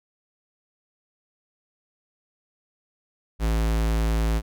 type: tone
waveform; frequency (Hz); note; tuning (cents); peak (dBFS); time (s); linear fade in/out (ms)
square; 55; A1; 0; -21; 3.39-4.42; 50
effects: none